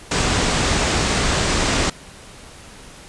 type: low-pass noise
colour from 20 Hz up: pink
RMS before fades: -19 dBFS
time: 0.11-1.9 s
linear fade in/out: 5 ms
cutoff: 8500 Hz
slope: 48 dB/octave
effects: pink hiss -41 dBFS RMS until 3.08 s + resampled to 24000 Hz